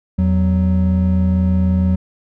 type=tone pair together; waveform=triangle; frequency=83.41 / 185.9 Hz; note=E2 / F#3; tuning=+21 / +8 cents; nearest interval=octave + major second; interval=1387 cents; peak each=-13 dBFS; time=0.18-1.96 s; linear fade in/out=10 ms; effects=none